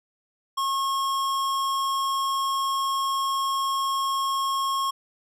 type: tone with hard clipping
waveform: sine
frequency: 1086 Hz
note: C#6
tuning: 36 cents flat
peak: -25 dBFS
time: 0.57-4.91 s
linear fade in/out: 10 ms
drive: 17 dB
effects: none